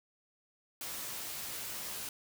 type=noise with comb filter; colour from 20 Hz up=white; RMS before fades=-41 dBFS; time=0.81-2.09 s; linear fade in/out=2 ms; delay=15 ms; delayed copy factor=+0.5; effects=none